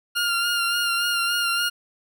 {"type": "tone with vibrato", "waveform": "20% pulse", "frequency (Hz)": 1402, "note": "F6", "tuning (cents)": 6, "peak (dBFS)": -16, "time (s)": [0.15, 1.7], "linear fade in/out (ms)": 20, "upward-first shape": "sine", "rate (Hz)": 3.5, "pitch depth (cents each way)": 28, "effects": []}